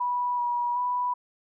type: tone with pitch steps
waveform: sine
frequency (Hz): 980 / 965 / 986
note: B5 / B5 / B5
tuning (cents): -14 / -40 / -3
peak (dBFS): -24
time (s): 0-1.14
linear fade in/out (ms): 10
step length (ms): 380
effects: none